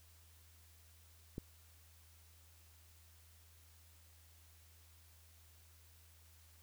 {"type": "click", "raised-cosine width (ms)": 3, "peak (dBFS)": -29, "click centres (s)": 1.381, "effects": ["added 81 Hz sine -63 dBFS peak until 6.62 s", "white hiss -67 dBFS RMS until 6.62 s"]}